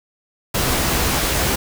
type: noise with comb filter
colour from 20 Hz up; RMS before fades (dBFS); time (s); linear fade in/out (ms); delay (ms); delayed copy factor
pink; -19; 0.54-1.56; 10; 15; +0.5
effects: none